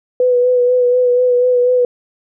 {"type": "tone with vibrato", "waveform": "sine", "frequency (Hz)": 495.8, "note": "B4", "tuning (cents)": 7, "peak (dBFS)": -9, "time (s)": [0.2, 1.85], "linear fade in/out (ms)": 2, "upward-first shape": "sine", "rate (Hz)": 4.1, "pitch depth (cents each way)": 25, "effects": []}